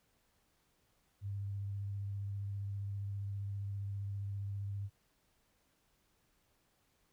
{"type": "tone with vibrato", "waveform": "sine", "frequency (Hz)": 99.9, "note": "G2", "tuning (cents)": 33, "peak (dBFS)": -37, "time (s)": [1.21, 4.9], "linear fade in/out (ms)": 50, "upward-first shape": "sine", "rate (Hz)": 15, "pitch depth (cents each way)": 16, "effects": ["pink hiss -75 dBFS RMS until 7.12 s"]}